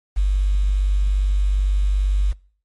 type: tone with quantisation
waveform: sine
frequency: 48.8 Hz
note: G1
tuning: 7 cents flat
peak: -14 dBFS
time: 0.16-2.33 s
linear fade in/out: 20 ms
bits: 7
effects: noise-tail reverb RT60 0.5 s tail -24 dB re dry + MP3 48 kbps